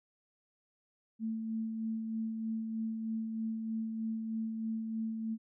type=tone with tremolo; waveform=sine; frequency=222.7 Hz; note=A3; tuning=21 cents sharp; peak=-32 dBFS; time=1.19-5.38 s; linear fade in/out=50 ms; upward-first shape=sine; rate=3.2 Hz; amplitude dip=35%; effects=none